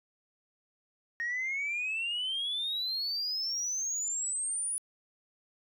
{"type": "exponential sweep", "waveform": "sine", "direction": "up", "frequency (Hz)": [1852, 9940], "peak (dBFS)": -29, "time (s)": [1.2, 4.78], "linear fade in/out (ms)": 0, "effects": ["tanh soft clip ceiling -28 dBFS"]}